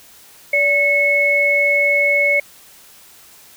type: tone pair together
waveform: sine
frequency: 578 / 2194 Hz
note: D5 / C#7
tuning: -28 / -18 cents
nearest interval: octave + major seventh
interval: 2310 cents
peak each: -19 / -13 dBFS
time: 0.53-2.4 s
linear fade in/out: 5 ms
effects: white hiss -45 dBFS RMS until 3.56 s